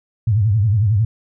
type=tone with vibrato; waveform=sine; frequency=105.6 Hz; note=G#2; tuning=29 cents sharp; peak=-12 dBFS; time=0.27-1.05 s; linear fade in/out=5 ms; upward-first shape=triangle; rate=11 Hz; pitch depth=210 cents each way; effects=none